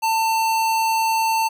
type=tone; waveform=square; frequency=895 Hz; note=A5; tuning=29 cents sharp; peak=-18 dBFS; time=0.02-1.49 s; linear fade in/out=20 ms; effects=none